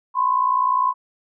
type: tone pair together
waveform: sine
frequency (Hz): 1009 / 1069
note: B5 / C6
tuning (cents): +37 / +37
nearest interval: minor second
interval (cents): 100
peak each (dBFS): -18 / -20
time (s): 0.14-0.94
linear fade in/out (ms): 50
effects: none